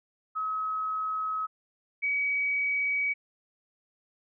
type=tone pair in turn; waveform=sine; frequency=1279 / 2269 Hz; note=D#6 / C#7; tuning=+47 / +40 cents; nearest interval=minor seventh; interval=993 cents; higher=second; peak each=-28 / -25 dBFS; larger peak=second; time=0.35-1.47 / 2.02-3.14 s; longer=neither; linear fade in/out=20 ms; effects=none